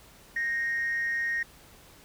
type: tone with amplitude modulation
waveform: sine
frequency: 1864.7 Hz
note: A#6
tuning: in tune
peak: -23 dBFS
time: 0.36-1.43 s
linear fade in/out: 5 ms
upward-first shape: sine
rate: 262 Hz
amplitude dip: 50%
effects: tanh soft clip ceiling -22 dBFS + pink hiss -54 dBFS RMS until 2.04 s